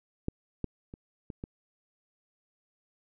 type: clicks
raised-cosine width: 3 ms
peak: -17 / -18 / -30 / -26 / -24 dBFS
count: 5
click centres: 0.284 / 0.643 / 0.939 / 1.302 / 1.439 s
effects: none